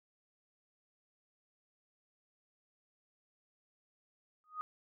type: tone with exponential growth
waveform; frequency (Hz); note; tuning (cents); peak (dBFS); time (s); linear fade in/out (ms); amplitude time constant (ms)
sine; 1244.5; D#6; 0; -33; 4.44-4.61; 0; 35
effects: none